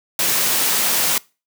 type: noise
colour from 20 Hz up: white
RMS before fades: -18 dBFS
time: 0.19-1.18 s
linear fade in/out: 2 ms
effects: noise-tail reverb RT60 0.3 s tail -23 dB re dry + high-pass 150 Hz 12 dB/octave